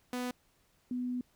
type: tone pair in turn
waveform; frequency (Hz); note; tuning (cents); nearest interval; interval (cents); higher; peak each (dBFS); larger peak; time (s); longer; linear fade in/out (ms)
sawtooth / sine; 248.3 / 248.3; B3 / B3; +9 / +9; unison; 0; neither; -30 / -32; first; 0.13-0.31 / 0.91-1.21; second; 2
effects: pink hiss -70 dBFS RMS until 1.35 s